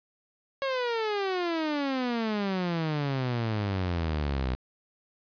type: exponential sweep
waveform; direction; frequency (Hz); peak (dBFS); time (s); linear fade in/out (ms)
sawtooth; down; 552 to 61.5; -23; 0.62-4.55; 0
effects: resampled to 11025 Hz + 10-bit